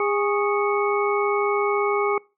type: tone cluster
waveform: sine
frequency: 408.1 / 823 / 1101 / 1239 / 2214 Hz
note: G#4 / G#5 / C#6 / D#6 / C#7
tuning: -30 / -16 / -12 / -8 / -3 cents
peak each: -22 / -28 / -29 / -27 / -29 dBFS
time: 0-2.18 s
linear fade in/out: 2 ms
effects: noise-tail reverb RT60 0.3 s tail -25 dB re dry

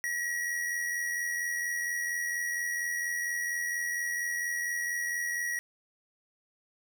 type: tone with amplitude modulation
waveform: square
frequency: 1913 Hz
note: A#6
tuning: 44 cents sharp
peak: -29 dBFS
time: 0.04-5.59 s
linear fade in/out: 0 ms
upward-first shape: sine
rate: 84.3 Hz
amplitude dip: 40%
effects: none

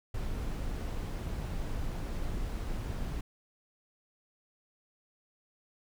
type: noise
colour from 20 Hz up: brown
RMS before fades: -35 dBFS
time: 0.14-3.21 s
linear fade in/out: 5 ms
effects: none

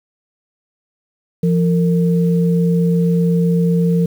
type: tone pair together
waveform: sine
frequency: 170.81 / 457 Hz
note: F3 / A#4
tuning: -38 / -34 cents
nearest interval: octave + perfect fourth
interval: 1704 cents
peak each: -12 / -20 dBFS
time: 1.43-4.06 s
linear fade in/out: 5 ms
effects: 7-bit

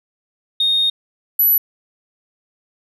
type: tone pair in turn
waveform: sine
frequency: 3700 / 11856 Hz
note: A#7 / F#9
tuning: -14 / +2 cents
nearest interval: octave + minor sixth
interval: 2016 cents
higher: second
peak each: -12 / -8 dBFS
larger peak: second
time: 0.6-0.9 / 1.39-1.58 s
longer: first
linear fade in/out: 5 ms
effects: tanh soft clip ceiling -10 dBFS

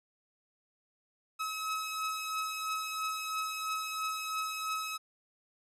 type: beating tone pair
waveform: sawtooth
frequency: 1283 / 1286 Hz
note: E6 / E6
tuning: -47 / -43 cents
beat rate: 3 Hz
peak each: -31 / -37 dBFS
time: 1.39-4.98 s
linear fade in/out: 20 ms
effects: resampled to 32000 Hz

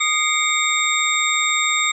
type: tone cluster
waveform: sine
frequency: 1233 / 2119 / 2265 / 3677 / 7530 Hz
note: D#6 / C7 / C#7 / A#7 / A#8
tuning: -16 / +21 / +37 / -24 / +16 cents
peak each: -23 dBFS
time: 0-1.92 s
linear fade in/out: 10 ms
effects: none

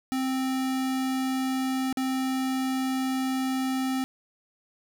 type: tone with dropouts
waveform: square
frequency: 262 Hz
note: C4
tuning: 2 cents sharp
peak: -26 dBFS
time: 0.12-4.04 s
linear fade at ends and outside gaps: 0 ms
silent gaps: 1.927-1.972 s
effects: none

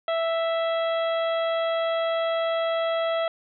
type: harmonic tone with a mistuned harmonic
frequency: 660 Hz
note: E5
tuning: 2 cents sharp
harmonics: 1 / 2 / 3 / 4 / 5 / 6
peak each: -23 / -31 / -36 / -42 / -36 / -47 dBFS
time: 0.08-3.28 s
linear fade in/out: 2 ms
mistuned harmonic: 6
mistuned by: -25 cents
effects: none

